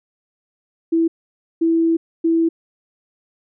sine tone bursts at uneven times, 329.6 Hz, E4, in tune, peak -13 dBFS, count 3, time 0.92-1.08 / 1.61-1.97 / 2.24-2.49 s, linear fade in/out 10 ms, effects none

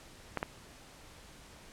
clicks, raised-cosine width 0.5 ms, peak -17 dBFS, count 2, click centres 0.373 / 0.429 s, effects pink hiss -54 dBFS RMS until 1.72 s + low-pass 10000 Hz 12 dB/octave

